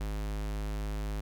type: tone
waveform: square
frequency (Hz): 51.91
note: G#1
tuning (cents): 0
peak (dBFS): -33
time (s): 0-1.21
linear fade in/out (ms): 10
effects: none